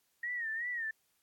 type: tone with vibrato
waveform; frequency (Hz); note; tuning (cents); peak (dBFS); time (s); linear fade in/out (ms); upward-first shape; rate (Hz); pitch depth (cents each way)
sine; 1864.7; A#6; 0; -34; 0.23-0.91; 5; sine; 2.7; 99
effects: white hiss -75 dBFS RMS until 1.22 s + AAC 64 kbps